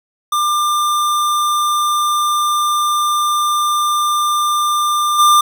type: tone with level steps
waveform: square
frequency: 1195 Hz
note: D6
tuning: 30 cents sharp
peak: -14 / -8 dBFS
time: 0.32-5.41 s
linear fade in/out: 5 ms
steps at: 5.18 s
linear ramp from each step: 20 ms
effects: none